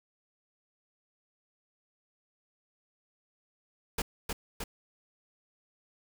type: noise with echo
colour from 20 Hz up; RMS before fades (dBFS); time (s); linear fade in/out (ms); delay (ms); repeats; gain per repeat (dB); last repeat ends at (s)
pink; -31; 3.98-4.02; 5; 310; 2; -3; 4.64
effects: none